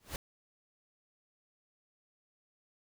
pink noise with exponential growth, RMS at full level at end -35 dBFS, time 0-0.16 s, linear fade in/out 1 ms, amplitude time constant 34 ms, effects none

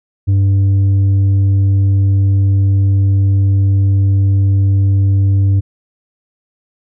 sine tone with tanh clipping, 98 Hz, G2, in tune, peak -9 dBFS, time 0.27-5.61 s, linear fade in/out 20 ms, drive 4 dB, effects none

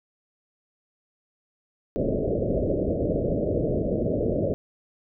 white low-pass noise, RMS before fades -25 dBFS, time 1.96-4.54 s, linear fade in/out 0 ms, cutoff 630 Hz, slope 96 dB/octave, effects none

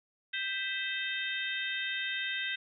harmonic tone with a mistuned harmonic, 523.3 Hz, C5, in tune, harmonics 3 / 4 / 5 / 6 / 7, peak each -37 / -38 / -39 / -40 / -39 dBFS, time 0.33-2.56 s, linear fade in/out 10 ms, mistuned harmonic 4, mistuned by -94 cents, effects none

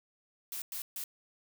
blue noise bursts at uneven times, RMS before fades -39 dBFS, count 3, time 0.52-0.62 / 0.72-0.82 / 0.96-1.04 s, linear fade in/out 2 ms, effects none

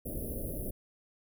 pink band-stop noise, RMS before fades -37 dBFS, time 0.05-0.71 s, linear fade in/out 10 ms, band 640 to 10000 Hz, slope 96 dB/octave, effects none

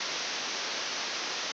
white low-pass noise, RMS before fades -34 dBFS, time 0-1.52 s, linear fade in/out 5 ms, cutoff 6200 Hz, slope 96 dB/octave, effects high-pass 300 Hz 12 dB/octave

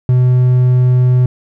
triangle tone, 125.8 Hz, B2, 32 cents sharp, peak -5 dBFS, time 0.09-1.26 s, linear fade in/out 2 ms, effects none

